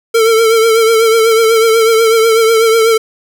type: tone with vibrato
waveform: square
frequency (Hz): 450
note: A4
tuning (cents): +39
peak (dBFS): -7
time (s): 0.14-2.98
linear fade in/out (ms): 10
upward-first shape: triangle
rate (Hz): 8.1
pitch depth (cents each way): 54
effects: none